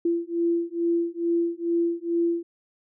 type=beating tone pair; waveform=sine; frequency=338.4 / 340.7 Hz; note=E4 / F4; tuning=+45 / -43 cents; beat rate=2.3 Hz; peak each=-25 dBFS; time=0.05-2.43 s; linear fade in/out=5 ms; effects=none